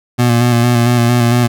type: tone with vibrato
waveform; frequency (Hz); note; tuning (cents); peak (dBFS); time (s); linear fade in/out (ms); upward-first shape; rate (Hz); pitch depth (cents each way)
25% pulse; 120; B2; -49; -5; 0.18-1.48; 20; square; 4.4; 27
effects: none